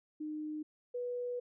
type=tone pair in turn; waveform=sine; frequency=305.5 / 489.9 Hz; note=D#4 / B4; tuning=-32 / -14 cents; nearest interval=minor sixth; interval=818 cents; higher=second; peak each=-37 / -35 dBFS; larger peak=second; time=0.2-0.63 / 0.94-1.4 s; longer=second; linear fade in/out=10 ms; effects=none